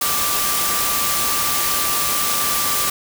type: tone in noise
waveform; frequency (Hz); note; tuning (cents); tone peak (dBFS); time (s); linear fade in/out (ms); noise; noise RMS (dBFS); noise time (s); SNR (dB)
sine; 1174.7; D6; 0; -25; 0.01-2.9; 5; white; -20; 0.01-2.9; -8
effects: none